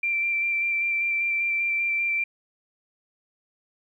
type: tone with vibrato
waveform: sine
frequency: 2356 Hz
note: D7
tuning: 5 cents sharp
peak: -22 dBFS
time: 0.03-2.24 s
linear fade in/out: 5 ms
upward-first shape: square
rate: 5.1 Hz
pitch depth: 12 cents each way
effects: 10-bit